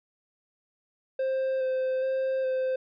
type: tone with vibrato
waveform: triangle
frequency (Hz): 523.3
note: C5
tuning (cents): 0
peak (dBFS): -23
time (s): 1.19-2.76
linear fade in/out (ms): 5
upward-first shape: square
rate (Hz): 1.2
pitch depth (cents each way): 13
effects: resampled to 11025 Hz